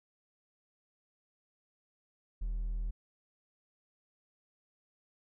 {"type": "tone with hard clipping", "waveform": "triangle", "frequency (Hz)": 40.08, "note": "E1", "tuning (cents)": -48, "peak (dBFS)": -33, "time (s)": [2.41, 2.91], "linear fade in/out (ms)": 10, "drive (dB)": 5, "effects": []}